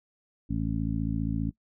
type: harmonic tone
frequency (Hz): 55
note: A1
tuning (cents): 0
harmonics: 1 / 2 / 3 / 4 / 5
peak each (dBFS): -33 / -33 / -33 / -33 / -33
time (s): 0.49-1.51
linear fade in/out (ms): 20
effects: noise-tail reverb RT60 0.1 s tail -21 dB re dry